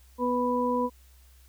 harmonic tone, 246.9 Hz, B3, in tune, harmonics 1 / 2 / 4, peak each -28 / -28 / -28 dBFS, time 0.18-0.9 s, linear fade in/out 50 ms, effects added 64 Hz sine -53 dBFS peak until 1.48 s + white hiss -62 dBFS RMS until 1.48 s

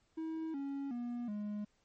triangle tone with pitch steps, 321.1 / 277.9 / 240.6 / 208.2 Hz, E4 / C#4 / B3 / G#3, -45 / +4 / -45 / +5 cents, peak -35 dBFS, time 0.17-1.65 s, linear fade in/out 10 ms, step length 370 ms, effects pink hiss -75 dBFS RMS until 1.84 s + MP3 32 kbps

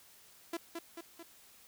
sawtooth tone with echo, 336 Hz, E4, 33 cents sharp, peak -31 dBFS, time 0.53-0.57 s, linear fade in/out 5 ms, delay 220 ms, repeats 3, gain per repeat -4 dB, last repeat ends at 1.23 s, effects white hiss -60 dBFS RMS until 1.67 s

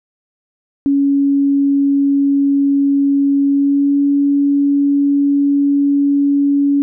sine tone with pitch glide, 279.5 to 282.7 Hz, C#4 to C#4, +14 to +34 cents, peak -10 dBFS, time 0.86-6.82 s, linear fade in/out 0 ms, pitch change +20 cents, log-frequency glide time 3.47-3.99 s, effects none

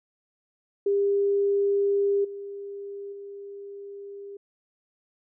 sine tone with level steps, 400.8 Hz, G4, 38 cents sharp, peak -20 / -34 / -37 dBFS, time 0.86-4.37 s, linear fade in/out 5 ms, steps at 2.24 / 3.12 s, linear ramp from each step 10 ms, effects none

